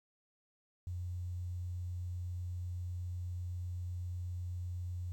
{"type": "tone with quantisation", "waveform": "sine", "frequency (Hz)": 89.2, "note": "F2", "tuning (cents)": 37, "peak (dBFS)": -37, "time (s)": [0.87, 5.12], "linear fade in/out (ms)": 0, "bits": 11, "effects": []}